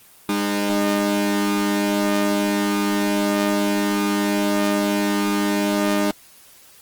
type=tone pair together; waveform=sawtooth; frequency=203.4 / 304.7 Hz; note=G#3 / D#4; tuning=-36 / -36 cents; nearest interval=perfect fifth; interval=700 cents; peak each=-17 dBFS; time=0.29-6.11 s; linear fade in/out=2 ms; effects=white hiss -49 dBFS RMS until 6.81 s + Opus 24 kbps